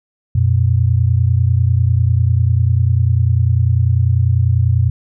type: tone pair together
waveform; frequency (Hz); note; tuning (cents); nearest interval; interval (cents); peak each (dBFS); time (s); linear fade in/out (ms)
sine; 89.9 / 120; F#2 / B2; -49 / -49; perfect fourth; 500; -13; 0.35-4.9; 5
effects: none